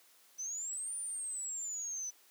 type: exponential two-way sweep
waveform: sine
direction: up then down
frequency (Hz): 5960 to 9397 to 5960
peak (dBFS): -37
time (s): 0.38-2.11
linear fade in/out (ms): 20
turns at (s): 0.97
effects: white hiss -64 dBFS RMS until 2.3 s + high-pass 300 Hz 12 dB/octave